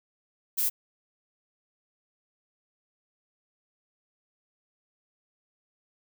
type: noise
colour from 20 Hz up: violet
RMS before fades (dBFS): -26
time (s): 0.57-0.7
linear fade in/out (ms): 20
effects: none